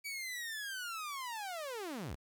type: linear sweep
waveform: sawtooth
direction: down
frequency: 2297 to 35.26 Hz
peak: -36 dBFS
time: 0.04-2.16 s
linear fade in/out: 20 ms
effects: 11-bit